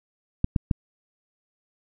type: clicks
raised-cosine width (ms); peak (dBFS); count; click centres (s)
5; -8; 3; 0.444 / 0.562 / 0.712
effects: none